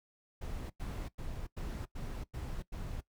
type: noise bursts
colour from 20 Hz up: brown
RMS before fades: -40 dBFS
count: 7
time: 0.41-3.01 s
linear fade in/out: 10 ms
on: 290 ms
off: 95 ms
effects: noise-tail reverb RT60 0.1 s tail -18 dB re dry